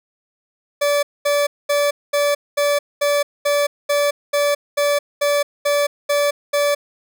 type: tone bursts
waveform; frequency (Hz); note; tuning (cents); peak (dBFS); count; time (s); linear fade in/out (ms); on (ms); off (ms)
40% pulse; 578; D5; -28; -14; 14; 0.81-6.75; 10; 220; 220
effects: none